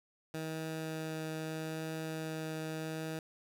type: tone with vibrato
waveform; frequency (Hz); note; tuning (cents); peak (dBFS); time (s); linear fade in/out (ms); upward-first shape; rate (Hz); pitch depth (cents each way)
15% pulse; 158.7; D#3; +35; -31; 0.34-3.19; 2; triangle; 0.78; 9
effects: none